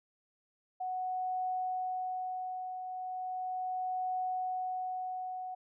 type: tone with tremolo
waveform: sine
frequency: 740 Hz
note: F#5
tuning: in tune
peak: -31 dBFS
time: 0.8-5.55 s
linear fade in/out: 10 ms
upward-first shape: triangle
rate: 0.37 Hz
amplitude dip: 55%
effects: none